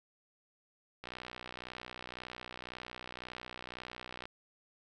click train, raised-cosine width 0.3 ms, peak -27 dBFS, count 200, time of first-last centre 1.04-4.255 s, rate 61.9 Hz, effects none

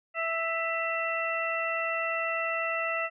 harmonic tone with a mistuned harmonic, 659.3 Hz, E5, in tune, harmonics 1 / 2 / 3 / 4, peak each -33 / -33 / -33 / -33 dBFS, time 0.14-3.1 s, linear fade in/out 50 ms, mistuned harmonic 4, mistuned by +37 cents, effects none

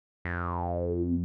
sawtooth tone with low-pass filter sweep, 87.31 Hz, F2, in tune, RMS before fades -30 dBFS, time 0.25-1.24 s, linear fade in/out 0 ms, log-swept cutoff 2000 to 200 Hz, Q 9.9, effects none

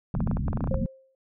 white low-pass noise, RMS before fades -27 dBFS, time 0.14-0.86 s, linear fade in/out 2 ms, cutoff 230 Hz, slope 48 dB/octave
clicks, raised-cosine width 1 ms, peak -19 dBFS, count 12, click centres 0.151 / 0.205 / 0.274 / 0.313 / 0.37 / 0.482 / 0.531 / 0.573 / 0.607 / 0.641 / 0.674 / 0.743 s
sine tone with exponential decay, 530 Hz, C5, 22 cents sharp, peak -27 dBFS, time 0.71-1.15 s, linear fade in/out 2 ms, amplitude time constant 94 ms
effects none

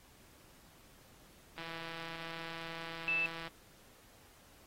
click train, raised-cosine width 0.3 ms, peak -29 dBFS, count 314, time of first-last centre 1.58-3.477 s, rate 165 Hz
sine tone, 2637 Hz, E7, in tune, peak -30 dBFS, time 3.08-3.26 s, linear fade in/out 0 ms
effects pink hiss -62 dBFS RMS until 4.66 s + AAC 48 kbps

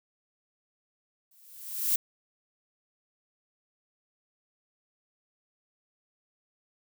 violet noise with exponential growth, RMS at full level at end -23 dBFS, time 1.31-1.96 s, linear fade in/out 5 ms, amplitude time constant 140 ms, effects none

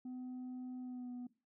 sine tone with pitch glide, 252.8 to 246.5 Hz, B3 to B3, +41 to -3 cents, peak -40 dBFS, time 0.05-1.27 s, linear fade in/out 5 ms, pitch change -44 cents, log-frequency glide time 0.8-1.12 s, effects noise-tail reverb RT60 0.3 s tail -19 dB re dry + tanh soft clip ceiling -42 dBFS

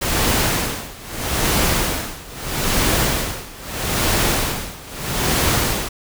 pink noise with tremolo, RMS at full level -17 dBFS, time 0.01-5.89 s, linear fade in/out 10 ms, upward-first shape sine, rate 0.78 Hz, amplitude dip 90%, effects none

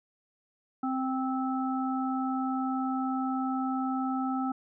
harmonic tone, 261.6 Hz, C4, in tune, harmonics 1 / 3 / 5, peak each -29 / -34 / -36 dBFS, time 0.83-4.52 s, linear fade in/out 5 ms, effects none

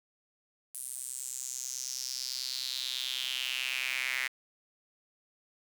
square tone with high-pass filter sweep, 64.6 Hz, C2, 21 cents flat, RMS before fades -36 dBFS, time 0.74-4.28 s, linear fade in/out 10 ms, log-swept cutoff 9800 to 2000 Hz, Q 4.6, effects 9-bit

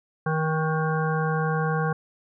harmonic tone with a mistuned harmonic, 157.8 Hz, D#3, 25 cents sharp, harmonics 1 / 3 / 5 / 7 / 9 / 10, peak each -24 / -29 / -31 / -32 / -34 / -34 dBFS, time 0.26-1.93 s, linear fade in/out 5 ms, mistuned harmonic 9, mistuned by +17 cents, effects none

